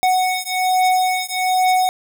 square beating tone pair, 740 / 741.2 Hz, F#5 / F#5, 0 / +3 cents, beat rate 1.2 Hz, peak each -19 dBFS, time 0.03-1.89 s, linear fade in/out 0 ms, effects 9-bit

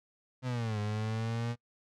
35% pulse linear two-way sweep, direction down then up, 130 to 103.83 to 119.5 Hz, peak -30 dBFS, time 0.42-1.56 s, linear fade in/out 50 ms, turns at 0.79 s, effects noise-tail reverb RT60 0.1 s tail -25 dB re dry + low-pass 6000 Hz 12 dB/octave

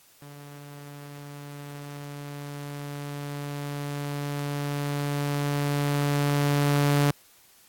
sawtooth tone with level ramp, 143.9 Hz, D3, 35 cents flat, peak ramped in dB -39 to -15 dBFS, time 0.22-7.11 s, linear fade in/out 2 ms, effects white hiss -57 dBFS RMS until 7.68 s + AAC 64 kbps

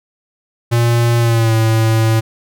square tone with pitch glide, 118 to 111.83 Hz, A#2 to A2, +22 to +29 cents, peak -11 dBFS, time 0.71-2.21 s, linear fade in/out 20 ms, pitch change -93 cents, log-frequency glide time 1.19-1.54 s, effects none

